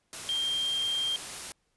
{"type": "tone in noise", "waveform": "sine", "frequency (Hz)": 3188, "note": "G7", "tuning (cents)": 28, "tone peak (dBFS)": -27, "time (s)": [0.29, 1.16], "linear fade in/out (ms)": 0, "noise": "white", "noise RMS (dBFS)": -39, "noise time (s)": [0.13, 1.52], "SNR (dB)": 9, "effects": ["pink hiss -74 dBFS RMS until 1.76 s", "resampled to 24000 Hz"]}